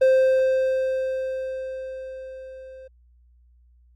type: tone with level ramp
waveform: triangle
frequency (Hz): 523.3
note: C5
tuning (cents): 0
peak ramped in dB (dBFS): -11 to -38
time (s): 0.01-2.88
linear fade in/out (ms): 10
effects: added 60 Hz sine -53 dBFS peak until 3.95 s + Opus 24 kbps